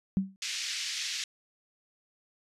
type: tone with exponential decay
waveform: sine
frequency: 192.4 Hz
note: G3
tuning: 32 cents flat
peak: -20 dBFS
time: 0.17-0.36 s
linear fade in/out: 0 ms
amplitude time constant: 41 ms
type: band-pass noise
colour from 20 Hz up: white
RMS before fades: -35 dBFS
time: 0.42-1.24 s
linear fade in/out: 2 ms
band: 2000 to 6100 Hz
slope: 24 dB/octave
effects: resampled to 32000 Hz